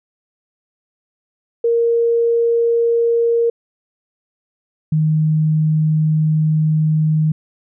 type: tone pair in turn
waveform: sine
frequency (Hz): 466.2 / 155.58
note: A#4 / D#3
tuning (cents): 0 / 0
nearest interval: octave + perfect fifth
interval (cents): 1900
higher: first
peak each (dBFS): -12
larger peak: neither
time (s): 1.64-3.5 / 4.92-7.32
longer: second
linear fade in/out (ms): 5
effects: none